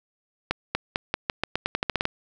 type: accelerating click train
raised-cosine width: 0.3 ms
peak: -7 dBFS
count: 14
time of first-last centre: 0.51-2.054 s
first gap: 240 ms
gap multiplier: 0.87
effects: none